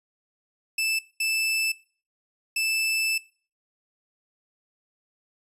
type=tone bursts at uneven times; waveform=sawtooth; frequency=2637 Hz; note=E7; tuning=in tune; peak=-20 dBFS; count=3; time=0.78-0.99 / 1.2-1.72 / 2.56-3.18 s; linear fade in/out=5 ms; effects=noise-tail reverb RT60 0.4 s tail -20 dB re dry + resampled to 32000 Hz